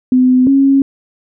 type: tone pair in turn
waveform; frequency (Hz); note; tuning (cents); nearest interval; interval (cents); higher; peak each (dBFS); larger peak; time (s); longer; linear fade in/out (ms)
sine; 254.2 / 273.5; C4 / C#4; -50 / -23; minor second; 127; second; -6; neither; 0.12-0.47 / 0.47-0.82; neither; 2
effects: none